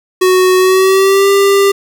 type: tone with pitch glide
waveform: square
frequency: 370 to 396.6 Hz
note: F#4 to G4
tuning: 0 to +20 cents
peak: -7 dBFS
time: 0.21-1.72 s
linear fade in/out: 10 ms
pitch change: +120 cents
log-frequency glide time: 0.57-1.29 s
effects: 7-bit